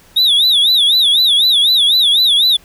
triangle tone with vibrato, 3642 Hz, A#7, 41 cents flat, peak -7 dBFS, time 0.16-2.57 s, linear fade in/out 10 ms, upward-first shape sine, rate 4 Hz, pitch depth 170 cents each way, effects pink hiss -46 dBFS RMS until 2.64 s

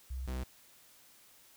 sine / 45% pulse tone pair in turn, 64.5 / 64.05 Hz, C2 / C2, -24 / -36 cents, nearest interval unison, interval 12 cents, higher first, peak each -36 / -35 dBFS, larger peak second, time 0.1-0.27 / 0.27-0.44 s, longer neither, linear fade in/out 10 ms, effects white hiss -61 dBFS RMS until 1.56 s

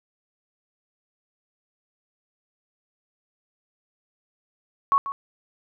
sine tone with echo, 1108.7 Hz, C#6, in tune, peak -15 dBFS, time 4.92-4.98 s, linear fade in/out 0 ms, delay 140 ms, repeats 1, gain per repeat -12 dB, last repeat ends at 5.12 s, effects none

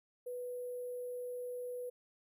sine tone with sample-and-hold, 493.9 Hz, B4, in tune, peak -39 dBFS, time 0.26-1.9 s, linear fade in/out 10 ms, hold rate 11025 Hz, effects none

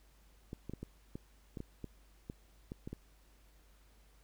clicks, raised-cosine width 3 ms, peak -29 dBFS, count 12, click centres 0.531 / 0.696 / 0.736 / 0.83 / 1.155 / 1.572 / 1.604 / 1.843 / 2.299 / 2.719 / 2.875 / 2.93 s, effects added 50 Hz sine -62 dBFS peak until 4.23 s + pink hiss -69 dBFS RMS until 4.23 s

